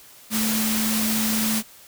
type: tone in noise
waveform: sine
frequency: 219 Hz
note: A3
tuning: 8 cents flat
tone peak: -23 dBFS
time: 0.3-1.63 s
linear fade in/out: 50 ms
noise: white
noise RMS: -25 dBFS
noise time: 0.3-1.63 s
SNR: -1 dB
effects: white hiss -48 dBFS RMS until 1.87 s